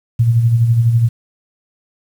sine tone with tremolo, 116.54 Hz, A#2, in tune, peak -7 dBFS, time 0.19-1.09 s, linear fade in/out 10 ms, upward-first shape sine, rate 12 Hz, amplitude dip 50%, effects 7-bit

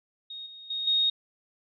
sine tone with level steps, 3729 Hz, A#7, in tune, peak -37 / -43 / -29 / -21 dBFS, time 0.3-1.1 s, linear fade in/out 5 ms, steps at 0.46 / 0.7 / 0.87 s, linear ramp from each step 5 ms, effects none

